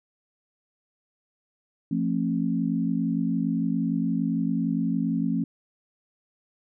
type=tone cluster; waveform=sine; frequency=172.5 / 223.2 / 270 Hz; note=F3 / A3 / C#4; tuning=-21 / +25 / -45 cents; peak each=-27 dBFS; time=1.91-5.44 s; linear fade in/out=5 ms; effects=none